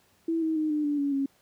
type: tone with pitch steps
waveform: sine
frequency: 328.8 / 319.1 / 309.6 / 300.5 / 291.6 / 282.9 / 274.6 Hz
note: E4 / D#4 / D#4 / D4 / D4 / C#4 / C#4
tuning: -4 / +44 / -9 / +40 / -12 / +35 / -16 cents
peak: -24 dBFS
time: 0.28-1.26 s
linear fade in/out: 5 ms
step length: 140 ms
effects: pink hiss -64 dBFS RMS until 1.41 s + high-pass 80 Hz 12 dB/octave